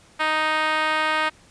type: tone with band-pass filter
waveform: 5% pulse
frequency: 311.1 Hz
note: D#4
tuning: in tune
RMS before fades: -22 dBFS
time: 0.19-1.3 s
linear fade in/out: 20 ms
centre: 1200 Hz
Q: 0.97
effects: pink hiss -53 dBFS RMS until 1.5 s + resampled to 22050 Hz